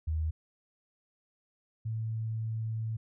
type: tone pair in turn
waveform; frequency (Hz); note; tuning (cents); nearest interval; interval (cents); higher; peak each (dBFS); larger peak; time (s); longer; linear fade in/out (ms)
sine; 78.9 / 111.41; D#2 / A2; +25 / +22; tritone; 597; second; -28 / -31; first; 0.07-0.31 / 1.85-2.97; second; 10
effects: none